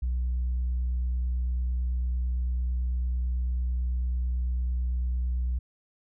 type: tone with vibrato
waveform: sine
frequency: 61.74 Hz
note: B1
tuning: in tune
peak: -23 dBFS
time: 0.02-5.59 s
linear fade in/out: 10 ms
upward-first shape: triangle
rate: 9 Hz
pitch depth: 12 cents each way
effects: tanh soft clip ceiling -23 dBFS